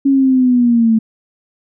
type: linear sweep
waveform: sine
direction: down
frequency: 277.2 to 220 Hz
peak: -8 dBFS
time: 0.05-0.99 s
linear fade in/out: 10 ms
effects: none